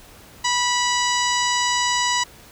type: harmonic tone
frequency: 980 Hz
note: B5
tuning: 14 cents flat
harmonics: 1 / 2 / 3 / 4 / 5 / 6 / 7 / 8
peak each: -22 / -25 / -27 / -28 / -29 / -30 / -30 / -31 dBFS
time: 0.44-2.24 s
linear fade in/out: 10 ms
effects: pink hiss -46 dBFS RMS until 2.51 s